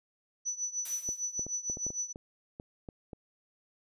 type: tone with tremolo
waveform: sine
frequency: 5960 Hz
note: F#8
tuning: 12 cents sharp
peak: -29 dBFS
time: 0.45-2.13 s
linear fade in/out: 20 ms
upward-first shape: triangle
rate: 6.6 Hz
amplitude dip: 90%
type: noise with exponential decay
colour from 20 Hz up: blue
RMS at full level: -38 dBFS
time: 0.85-1.41 s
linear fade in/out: 5 ms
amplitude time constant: 120 ms
type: clicks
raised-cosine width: 2 ms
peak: -29 dBFS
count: 11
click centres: 1.09 / 1.394 / 1.466 / 1.699 / 1.771 / 1.866 / 1.904 / 2.159 / 2.599 / 2.888 / 3.132 s
effects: resampled to 32000 Hz